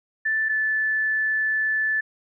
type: tone pair in turn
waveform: sine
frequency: 1760 / 1745.8 Hz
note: A6 / A6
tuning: 0 / -14 cents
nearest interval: unison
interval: 14 cents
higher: first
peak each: -20 dBFS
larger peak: neither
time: 0.25-0.49 / 0.49-2.01 s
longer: second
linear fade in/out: 10 ms
effects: none